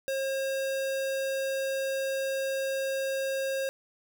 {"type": "tone", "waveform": "square", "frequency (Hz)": 538, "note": "C5", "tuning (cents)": 48, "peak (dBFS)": -29, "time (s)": [0.08, 3.69], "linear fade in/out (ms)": 0, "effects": []}